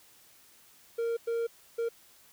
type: tone bursts at uneven times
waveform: triangle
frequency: 463.8 Hz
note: A#4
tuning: 9 cents flat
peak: -26 dBFS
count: 3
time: 0.98-1.17 / 1.27-1.47 / 1.78-1.89 s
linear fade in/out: 10 ms
effects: white hiss -59 dBFS RMS until 2.32 s